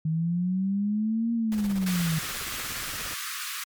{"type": "linear two-way sweep", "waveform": "sine", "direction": "up then down", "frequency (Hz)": [155.7, 234.1, 155.7], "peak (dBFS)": -23, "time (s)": [0.05, 2.19], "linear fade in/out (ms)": 5, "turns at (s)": 1.33}
{"type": "noise with tremolo", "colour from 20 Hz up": "pink", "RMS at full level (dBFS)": -39, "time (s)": [1.52, 3.14], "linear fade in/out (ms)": 0, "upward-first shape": "square", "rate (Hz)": 17, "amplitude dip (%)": 50}
{"type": "high-pass noise", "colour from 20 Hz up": "pink", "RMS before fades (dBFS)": -34, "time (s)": [1.86, 3.64], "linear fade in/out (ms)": 5, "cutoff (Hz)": 1100, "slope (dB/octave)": 96}
{"effects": ["MP3 96 kbps"]}